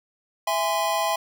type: chord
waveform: square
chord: E augmented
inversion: none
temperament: just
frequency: 659.3 / 824.1 / 1030.1 Hz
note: E5 / G#5 / B#5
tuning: 0 / -14 / -27 cents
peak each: -27 dBFS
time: 0.47-1.16 s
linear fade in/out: 5 ms
effects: none